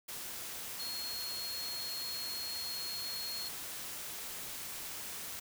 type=tone in noise; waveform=sine; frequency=4291 Hz; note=C8; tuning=43 cents sharp; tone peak=-39 dBFS; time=0.79-3.49 s; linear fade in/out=10 ms; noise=white; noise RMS=-43 dBFS; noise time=0.08-5.4 s; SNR=+1 dB; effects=none